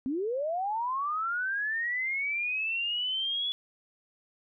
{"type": "linear sweep", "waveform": "sine", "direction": "up", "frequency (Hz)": [247, 3419], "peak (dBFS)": -28, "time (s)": [0.06, 3.52], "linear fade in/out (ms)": 0, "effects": []}